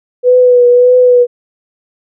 sine tone with vibrato, 493.9 Hz, B4, in tune, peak -3 dBFS, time 0.23-1.27 s, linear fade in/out 50 ms, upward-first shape triangle, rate 1.7 Hz, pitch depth 32 cents each way, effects none

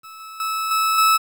40% pulse tone with level steps, 1304 Hz, E6, 19 cents flat, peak -36 / -34 / -21 / -16 / -12 dBFS, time 0.03-1.18 s, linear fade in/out 20 ms, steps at 0.2 / 0.4 / 0.71 / 0.98 s, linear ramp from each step 2 ms, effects 9-bit

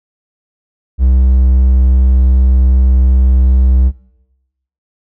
triangle tone, 64.1 Hz, C2, 35 cents flat, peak -4 dBFS, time 0.98-3.92 s, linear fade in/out 50 ms, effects noise-tail reverb RT60 0.9 s tail -19 dB re dry

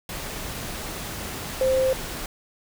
sine tone in noise, 523.3 Hz, C5, in tune, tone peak -18 dBFS, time 1.61-1.93 s, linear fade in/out 2 ms, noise pink, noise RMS -33 dBFS, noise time 0.09-2.26 s, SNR +12 dB, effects none

